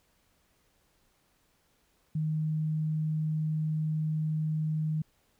sine tone, 155.56 Hz, D#3, in tune, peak -27 dBFS, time 2.15-5.02 s, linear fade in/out 5 ms, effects pink hiss -70 dBFS RMS until 5.39 s

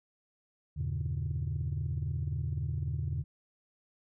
sine chord, E diminished seventh, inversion none, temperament just, 82.41 / 98.89 / 118.67 / 142.4 Hz, E2 / G2 / Bb2 / Db3, 0 / +16 / +31 / +47 cents, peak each -34 / -38 / -37 / -34 dBFS, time 0.76-3.24 s, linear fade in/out 20 ms, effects tanh soft clip ceiling -25 dBFS

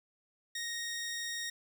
15% pulse tone, 1866 Hz, A#6, 1 cent sharp, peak -30 dBFS, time 0.55-1.5 s, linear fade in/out 5 ms, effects none

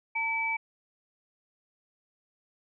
sine tone pair together, 899.9 / 2300 Hz, A5 / D7, +39 / -37 cents, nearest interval octave + major third, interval 1624 cents, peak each -33 / -28 dBFS, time 0.15-0.57 s, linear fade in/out 10 ms, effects none

